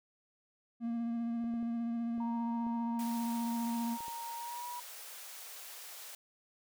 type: tone with vibrato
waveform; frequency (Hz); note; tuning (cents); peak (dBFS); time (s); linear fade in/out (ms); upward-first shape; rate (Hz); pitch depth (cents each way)
triangle; 233.1; A#3; 0; -31; 0.8-3.98; 50; sine; 15; 18
type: clicks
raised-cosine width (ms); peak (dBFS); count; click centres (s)
2; -40; 7; 1.442 / 1.539 / 1.628 / 2.18 / 2.667 / 4.006 / 4.082
type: tone with pitch glide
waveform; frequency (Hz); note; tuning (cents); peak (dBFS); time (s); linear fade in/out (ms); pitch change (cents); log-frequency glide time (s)
sine; 932.3 to 969.1; A#5 to B5; 0 to -33; -40; 2.2-4.8; 5; +67; 4.35-4.66
type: high-pass noise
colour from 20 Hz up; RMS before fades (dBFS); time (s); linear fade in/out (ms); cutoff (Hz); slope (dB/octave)
white; -48; 2.99-6.15; 2; 480; 24
effects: none